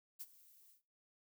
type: noise with ADSR envelope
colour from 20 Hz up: violet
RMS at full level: -45 dBFS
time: 0.19-0.82 s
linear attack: 22 ms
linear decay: 39 ms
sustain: -20 dB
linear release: 120 ms
effects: noise-tail reverb RT60 0.3 s tail -18 dB re dry